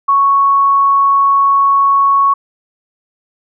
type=tone; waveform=sine; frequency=1108.7 Hz; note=C#6; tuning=in tune; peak=-7 dBFS; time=0.08-2.34 s; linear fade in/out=10 ms; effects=none